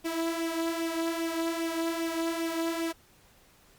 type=tone with flanger; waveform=sawtooth; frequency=330.4 Hz; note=E4; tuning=4 cents sharp; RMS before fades=-31 dBFS; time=0.04-2.93 s; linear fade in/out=20 ms; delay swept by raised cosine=0.33 to 3.33 ms; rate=2.5 Hz; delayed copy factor=+0.55; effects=pink hiss -60 dBFS RMS until 3.78 s + Opus 48 kbps